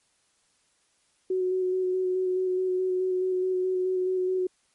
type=tone with vibrato; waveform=sine; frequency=370 Hz; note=F#4; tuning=in tune; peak=-23 dBFS; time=1.3-4.47 s; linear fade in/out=5 ms; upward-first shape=square; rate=4.7 Hz; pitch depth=13 cents each way; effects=white hiss -68 dBFS RMS until 4.74 s + MP3 48 kbps